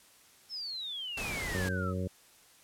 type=exponential sweep; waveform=sine; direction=down; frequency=5380 to 1244.5 Hz; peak=-36 dBFS; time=0.49-1.94 s; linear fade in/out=50 ms
type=noise; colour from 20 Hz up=pink; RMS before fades=-38 dBFS; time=1.17-1.69 s; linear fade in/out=5 ms
type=harmonic tone; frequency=92.5 Hz; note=F#2; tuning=in tune; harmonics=1 / 2 / 3 / 4 / 5 / 6; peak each=-34 / -36 / -44 / -43 / -42 / -42 dBFS; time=1.54-2.08 s; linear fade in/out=10 ms
effects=white hiss -60 dBFS RMS until 2.63 s + low-pass 12000 Hz 12 dB/octave